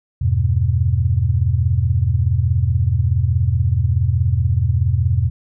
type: chord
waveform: sine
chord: E minor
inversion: none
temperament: just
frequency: 82.41 / 98.89 / 123.61 Hz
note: E2 / G2 / B2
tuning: 0 / +16 / +2 cents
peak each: -18 dBFS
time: 0.21-5.3 s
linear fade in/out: 10 ms
effects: none